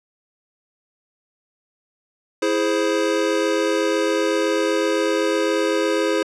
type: chord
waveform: square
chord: E augmented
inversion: none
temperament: equal with one note detuned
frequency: 329.6 / 417.5 / 523.3 Hz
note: E4 / G#4 / B#4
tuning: 0 / +9 / 0 cents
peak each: -23 dBFS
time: 2.42-6.23 s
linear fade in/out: 5 ms
effects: low-pass 7000 Hz 12 dB/octave